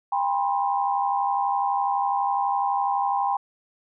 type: tone cluster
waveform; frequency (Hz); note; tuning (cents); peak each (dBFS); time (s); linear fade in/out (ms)
sine; 800 / 979 / 1051; G5 / B5 / C6; +35 / -15 / +7; -23 / -27 / -28; 0.12-3.37; 5
effects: none